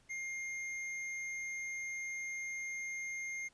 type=tone with hard clipping; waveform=sine; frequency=2120 Hz; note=C7; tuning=22 cents sharp; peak=-40 dBFS; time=0.09-3.49 s; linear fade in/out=20 ms; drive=15 dB; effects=pink hiss -69 dBFS RMS until 3.53 s + resampled to 22050 Hz